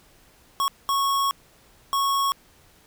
square tone bursts at uneven times, 1103 Hz, C#6, 9 cents flat, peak -21 dBFS, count 3, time 0.6-0.68 / 0.89-1.31 / 1.93-2.32 s, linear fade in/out 0 ms, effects pink hiss -56 dBFS RMS until 2.86 s

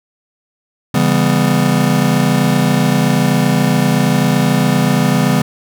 square chord, C# half-diminished seventh, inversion none, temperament just, 138.59 / 166.31 / 199.57 / 249.5 Hz, C#3 / E3 / G3 / B3, 0 / +16 / +31 / +18 cents, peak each -17 dBFS, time 0.94-5.42 s, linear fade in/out 5 ms, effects none

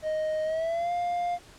triangle tone with pitch glide, 622.3 to 702.6 Hz, D#5 to F5, 0 to +10 cents, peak -24 dBFS, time 0.02-1.39 s, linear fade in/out 50 ms, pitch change +210 cents, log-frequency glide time 0.44-0.92 s, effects pink hiss -52 dBFS RMS until 1.58 s + low-pass 9000 Hz 12 dB/octave

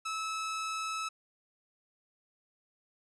sawtooth tone with vibrato, 1300 Hz, E6, 24 cents flat, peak -30 dBFS, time 0.05-1.09 s, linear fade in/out 10 ms, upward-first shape sine, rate 20 Hz, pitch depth 9 cents each way, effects resampled to 22050 Hz + 12-bit

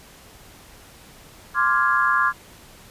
sine chord, D half-diminished seventh, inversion third, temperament equal, 1046.5 / 1174.7 / 1396.9 / 1661.2 Hz, C6 / D6 / F6 / Ab6, 0 / 0 / 0 / 0 cents, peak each -22 dBFS, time 1.54-2.33 s, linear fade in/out 50 ms, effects pink hiss -47 dBFS RMS until 2.9 s + resampled to 32000 Hz

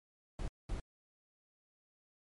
brown noise bursts at uneven times, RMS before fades -38 dBFS, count 2, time 0.39-0.48 / 0.69-0.8 s, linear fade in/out 2 ms, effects MP3 48 kbps

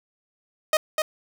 sawtooth tone with echo, 622.3 Hz, D#5, in tune, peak -13 dBFS, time 0.73-0.77 s, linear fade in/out 2 ms, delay 250 ms, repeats 1, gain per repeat -4 dB, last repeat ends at 1.02 s, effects none

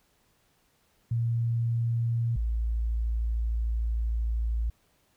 sine tone pair in turn, 116.54 / 56.58 Hz, A#2 / A1, 0 / +49 cents, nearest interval octave + minor second, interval 1251 cents, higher first, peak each -24 / -25 dBFS, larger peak first, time 1.11-2.36 / 2.36-4.7 s, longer second, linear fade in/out 5 ms, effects pink hiss -68 dBFS RMS until 5.16 s

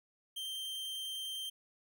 45% pulse tone, 3145 Hz, G7, 5 cents sharp, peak -38 dBFS, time 0.36-1.5 s, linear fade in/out 10 ms, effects none

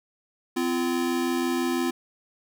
square tone pair together, 256.8 / 342.8 Hz, C4 / F4, -32 / -32 cents, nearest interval perfect fourth, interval 500 cents, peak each -27 dBFS, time 0.56-1.91 s, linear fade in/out 10 ms, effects none

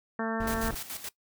harmonic tone, 224.6 Hz, A3, 36 cents sharp, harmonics 1 / 2 / 3 / 4 / 5 / 6 / 7 / 8, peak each -32 / -35 / -37 / -38 / -39 / -40 / -40 / -41 dBFS, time 0.19-0.71 s, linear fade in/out 2 ms
brown noise, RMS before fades -36 dBFS, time 0.4-0.75 s, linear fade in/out 5 ms
white noise with tremolo, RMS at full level -37 dBFS, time 0.47-1.09 s, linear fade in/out 5 ms, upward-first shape square, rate 7 Hz, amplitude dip 65%
effects noise-tail reverb RT60 0.1 s tail -19 dB re dry

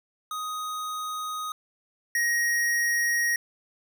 square tone pair in turn, 1250 / 1883.2 Hz, D#6 / A#6, +8 / +17 cents, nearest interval perfect fifth, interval 709 cents, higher second, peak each -31 / -23 dBFS, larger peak second, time 0.31-1.52 / 2.15-3.36 s, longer neither, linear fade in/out 2 ms, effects none

